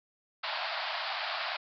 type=band-pass noise; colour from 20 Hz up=pink; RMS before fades=-35 dBFS; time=0.43-1.57 s; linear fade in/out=10 ms; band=610 to 4900 Hz; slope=96 dB/octave; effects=none